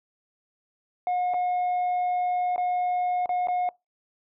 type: tone with dropouts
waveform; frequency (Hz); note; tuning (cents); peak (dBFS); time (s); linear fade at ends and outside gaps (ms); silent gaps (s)
sine; 721; F#5; -45; -20; 1.07-3.69; 1; 1.337-1.342 / 2.561-2.579 / 3.259-3.292 / 3.472-3.484
effects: noise-tail reverb RT60 0.2 s tail -25 dB re dry + tanh soft clip ceiling -22 dBFS